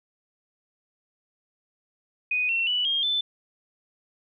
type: tone with pitch steps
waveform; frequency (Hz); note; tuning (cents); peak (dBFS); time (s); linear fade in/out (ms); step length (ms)
sine; 2489 / 2714 / 2960 / 3228 / 3520; D#7 / E7 / F#7 / G#7 / A7; 0 / +50 / 0 / -50 / 0; -22; 2.31-3.21; 5; 180
effects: none